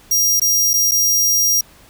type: tone with dropouts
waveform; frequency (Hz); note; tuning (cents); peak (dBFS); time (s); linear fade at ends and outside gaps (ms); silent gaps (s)
sawtooth; 5700; F8; +34; -10; 0.11-1.61; 5; 0.398-0.416 / 0.734-0.738 / 0.912-0.917
effects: pink hiss -47 dBFS RMS until 1.89 s